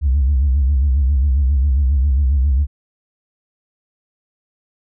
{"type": "tone with vibrato", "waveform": "sine", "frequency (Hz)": 68.3, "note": "C#2", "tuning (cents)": -25, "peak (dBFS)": -10, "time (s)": [0.01, 2.67], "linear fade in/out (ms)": 50, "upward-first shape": "sine", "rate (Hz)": 7.4, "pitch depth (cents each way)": 140, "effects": ["tanh soft clip ceiling -9 dBFS"]}